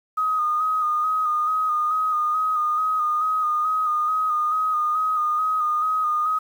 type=tone with vibrato; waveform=sine; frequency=1243 Hz; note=D#6; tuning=2 cents flat; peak=-19 dBFS; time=0.17-6.39 s; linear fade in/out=10 ms; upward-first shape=square; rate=2.3 Hz; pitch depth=28 cents each way; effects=8-bit

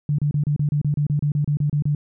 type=tone bursts; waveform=sine; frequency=146.83 Hz; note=D3; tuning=in tune; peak=-17 dBFS; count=15; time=0.09-1.949 s; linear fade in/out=2 ms; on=95 ms; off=31 ms; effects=none

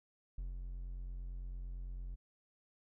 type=tone with ADSR envelope; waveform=triangle; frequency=44.45 Hz; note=F1; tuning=31 cents sharp; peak=-36 dBFS; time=0.38-2.16 s; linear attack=4 ms; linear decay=160 ms; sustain=-3 dB; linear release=20 ms; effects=none

